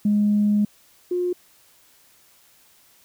sine tone pair in turn, 207.7 / 357.3 Hz, G#3 / F4, 0 / +40 cents, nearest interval major sixth, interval 940 cents, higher second, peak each -15 / -20 dBFS, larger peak first, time 0.05-0.65 / 1.11-1.33 s, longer first, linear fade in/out 5 ms, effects tanh soft clip ceiling -11 dBFS + white hiss -56 dBFS RMS until 3.04 s

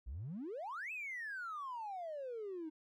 triangle exponential two-way sweep, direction up then down, 53.3 to 2642 to 304.4 Hz, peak -38 dBFS, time 0.06-2.7 s, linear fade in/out 20 ms, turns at 0.92 s, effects tanh soft clip ceiling -38 dBFS

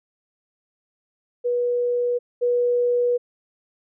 sine tone pair in turn, 486.1 / 486.1 Hz, B4 / B4, -28 / -28 cents, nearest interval unison, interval 0 cents, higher neither, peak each -19 / -17 dBFS, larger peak second, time 1.44-2.19 / 2.41-3.18 s, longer second, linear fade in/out 20 ms, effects none

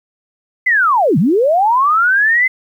sine linear two-way sweep, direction down then up, 2071 to 136.5 to 2071 Hz, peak -9 dBFS, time 0.66-2.48 s, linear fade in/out 10 ms, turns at 1.18 s, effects 8-bit

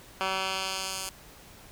10% pulse tone with band-pass filter sweep, 190.2 Hz, F#3, 48 cents sharp, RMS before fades -32 dBFS, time 0.21-1.09 s, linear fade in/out 0 ms, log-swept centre 1900 to 8700 Hz, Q 0.84, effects pink hiss -51 dBFS RMS until 1.71 s

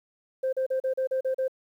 sine tone bursts, 523.3 Hz, C5, in tune, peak -22 dBFS, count 8, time 0.43-1.481 s, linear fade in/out 10 ms, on 99 ms, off 37 ms, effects tanh soft clip ceiling -21 dBFS + 10-bit

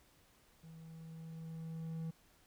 triangle tone with level ramp, 162.3 Hz, E3, 27 cents flat, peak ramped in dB -50 to -36 dBFS, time 0.63-2.11 s, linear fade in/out 10 ms, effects pink hiss -68 dBFS RMS until 2.46 s

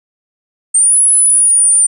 sine linear two-way sweep, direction up then down, 8620 to 10290 to 9090 Hz, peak -6 dBFS, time 0.74-1.87 s, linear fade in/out 10 ms, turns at 1 s, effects none

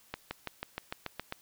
accelerating click train, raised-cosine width 0.3 ms, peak -19 dBFS, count 9, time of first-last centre 0.14-1.324 s, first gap 170 ms, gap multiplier 0.96, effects white hiss -62 dBFS RMS until 1.41 s

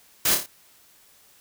white noise with echo, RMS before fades -21 dBFS, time 0.25-0.35 s, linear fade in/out 5 ms, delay 28 ms, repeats 4, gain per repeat -5 dB, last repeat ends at 0.462 s, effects white hiss -56 dBFS RMS until 1.4 s

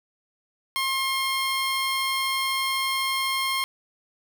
15% pulse tone, 1068 Hz, C6, 35 cents sharp, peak -17 dBFS, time 0.76-3.64 s, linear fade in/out 0 ms, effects none

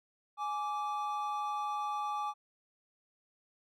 triangle tone pair together, 835.5 / 1168 Hz, G#5 / D6, +10 / -10 cents, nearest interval tritone, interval 580 cents, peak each -34 / -34 dBFS, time 0.37-2.34 s, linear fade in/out 50 ms, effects none

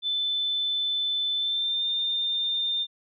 sine tone with pitch glide, 3520 to 3609 Hz, A7 to A7, 0 to +43 cents, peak -24 dBFS, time 0.02-2.87 s, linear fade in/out 50 ms, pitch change +43 cents, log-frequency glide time 1.36-1.83 s, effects none

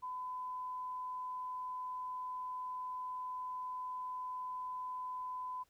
sine tone, 1008 Hz, B5, 35 cents sharp, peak -39 dBFS, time 0.02-5.64 s, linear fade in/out 20 ms, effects pink hiss -74 dBFS RMS until 5.69 s

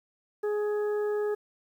harmonic tone, 418.2 Hz, G#4, 12 cents sharp, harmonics 1 / 2 / 3 / 4, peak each -26 / -42 / -44 / -44 dBFS, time 0.43-1.35 s, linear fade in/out 10 ms, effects 10-bit

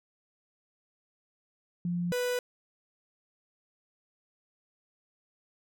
sine / 45% pulse tone pair in turn, 174.61 / 493.9 Hz, F3 / B4, 0 / 0 cents, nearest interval octave + tritone, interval 1800 cents, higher second, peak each -28 dBFS, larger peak neither, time 1.85-2.12 / 2.12-2.39 s, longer neither, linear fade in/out 2 ms, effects none

